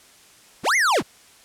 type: linear two-way sweep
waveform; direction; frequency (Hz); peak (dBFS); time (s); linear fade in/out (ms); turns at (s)
square; up then down; 49 to 2208 to 49.92; -17; 0.63-1.03; 50; 0.76
effects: white hiss -51 dBFS RMS until 1.44 s + low-pass 10000 Hz 12 dB/octave